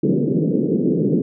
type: band-pass noise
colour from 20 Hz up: pink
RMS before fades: -18 dBFS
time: 0.03-1.22 s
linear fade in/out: 5 ms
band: 150 to 450 Hz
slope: 48 dB/octave
effects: none